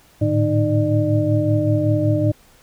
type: tone cluster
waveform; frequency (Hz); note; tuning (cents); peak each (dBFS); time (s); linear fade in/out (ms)
sine; 107.2 / 112.5 / 149.4 / 306.6 / 598; A2 / A2 / D3 / D#4 / D5; -45 / +39 / +30 / -25 / +31; -19 / -23 / -25 / -20 / -22; 0.21-2.32; 10
effects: pink hiss -52 dBFS RMS until 2.62 s